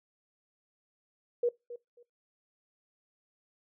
sine tone with echo, 480 Hz, B4, 49 cents flat, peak -24 dBFS, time 1.43-1.49 s, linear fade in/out 5 ms, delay 270 ms, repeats 2, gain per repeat -15 dB, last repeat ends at 2.03 s, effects noise-tail reverb RT60 0.2 s tail -21 dB re dry

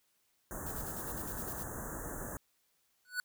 pink band-stop noise, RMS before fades -42 dBFS, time 0.51-2.37 s, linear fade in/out 0 ms, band 1800 to 6300 Hz, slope 96 dB/octave
violet noise with tremolo, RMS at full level -43 dBFS, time 0.66-1.64 s, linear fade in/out 5 ms, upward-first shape square, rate 9.8 Hz, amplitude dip 55%
square tone with exponential growth, 1480 Hz, F#6, in tune, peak -30 dBFS, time 3.05-3.2 s, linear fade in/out 1 ms, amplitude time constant 32 ms
effects white hiss -75 dBFS RMS until 3.24 s

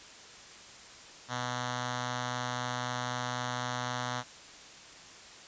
5% pulse tone with notch filter, 123.9 Hz, B2, 6 cents sharp, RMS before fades -35 dBFS, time 1.28-4.24 s, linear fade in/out 50 ms, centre 390 Hz, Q 0.89, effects white hiss -50 dBFS RMS until 5.47 s + resampled to 16000 Hz

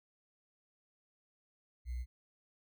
sine tone with sample-and-hold, 61.4 Hz, B1, 9 cents flat, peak -36 dBFS, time 1.85-2.06 s, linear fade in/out 50 ms, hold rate 2100 Hz, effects none

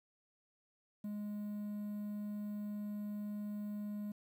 triangle tone with quantisation, 207.7 Hz, G#3, in tune, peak -37 dBFS, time 1.04-4.12 s, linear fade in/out 5 ms, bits 11, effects none

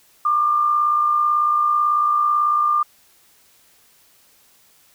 sine tone pair together, 1142 / 1200.1 Hz, D6 / D6, -49 / +37 cents, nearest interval minor second, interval 86 cents, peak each -26 / -15 dBFS, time 0.25-2.83 s, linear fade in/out 5 ms, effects white hiss -55 dBFS RMS until 4.94 s

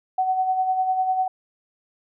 sine tone with tremolo, 750 Hz, F#5, 23 cents sharp, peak -17 dBFS, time 0.18-1.28 s, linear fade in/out 5 ms, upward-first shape sine, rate 10 Hz, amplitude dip 50%, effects none

